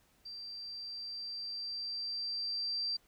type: tone with level ramp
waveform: sine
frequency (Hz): 4699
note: D8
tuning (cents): 0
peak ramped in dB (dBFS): -43 to -32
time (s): 0.25-2.97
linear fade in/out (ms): 10
effects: pink hiss -69 dBFS RMS until 3.07 s